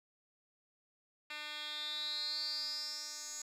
10% pulse tone with band-pass filter sweep, 300 Hz, D4, 37 cents sharp, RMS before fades -41 dBFS, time 1.3-3.42 s, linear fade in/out 5 ms, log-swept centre 2900 to 6600 Hz, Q 10, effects none

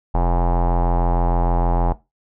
square tone with low-pass filter, 43.27 Hz, F1, 15 cents flat, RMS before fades -17 dBFS, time 0.14-1.93 s, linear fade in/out 10 ms, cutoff 840 Hz, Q 5.6, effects noise-tail reverb RT60 0.2 s tail -17 dB re dry

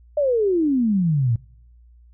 sine exponential sweep, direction down, 611 to 110 Hz, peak -16 dBFS, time 0.17-1.36 s, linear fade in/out 5 ms, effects noise-tail reverb RT60 0.8 s tail -26 dB re dry + added 59 Hz sine -47 dBFS peak until 2.13 s

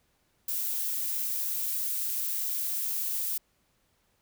violet noise, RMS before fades -31 dBFS, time 0.48-3.38 s, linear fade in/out 5 ms, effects pink hiss -71 dBFS RMS until 4.21 s

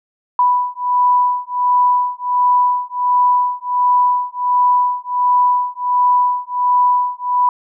sine beating tone pair, 987.8 / 989.2 Hz, B5 / B5, 0 / +3 cents, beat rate 1.4 Hz, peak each -15 dBFS, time 0.39-7.49 s, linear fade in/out 2 ms, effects none

